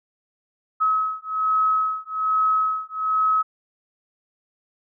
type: beating tone pair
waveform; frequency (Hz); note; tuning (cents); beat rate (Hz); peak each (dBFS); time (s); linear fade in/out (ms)
sine; 1281 / 1282.2; E6 / E6; -50 / -48; 1.2; -22; 0.8-3.43; 20
effects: none